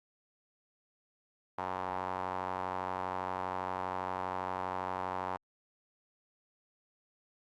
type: tone with band-pass filter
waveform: sawtooth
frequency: 92.5 Hz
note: F#2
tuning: in tune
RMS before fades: -37 dBFS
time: 1.58-5.37 s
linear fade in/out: 5 ms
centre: 930 Hz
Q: 3.1
effects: Opus 48 kbps